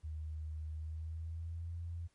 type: tone with pitch glide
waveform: sine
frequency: 77.78 to 84.82 Hz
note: D#2 to E2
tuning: 0 to +50 cents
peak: -39 dBFS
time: 0.03-2.08 s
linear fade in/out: 20 ms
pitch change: +150 cents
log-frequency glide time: 0.73-1.74 s
effects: pink hiss -75 dBFS RMS until 2.14 s + MP3 48 kbps